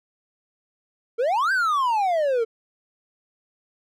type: exponential two-way sweep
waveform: triangle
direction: up then down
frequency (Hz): 440 to 1606 to 440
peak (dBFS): -17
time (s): 1.18-2.45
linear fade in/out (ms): 20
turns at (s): 1.52
effects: none